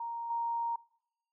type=tone with level steps; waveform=sine; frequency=932.3 Hz; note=A#5; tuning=in tune; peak=-35 / -30 dBFS; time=0-0.76 s; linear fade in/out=5 ms; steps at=0.3 s; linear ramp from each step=5 ms; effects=noise-tail reverb RT60 0.8 s tail -24 dB re dry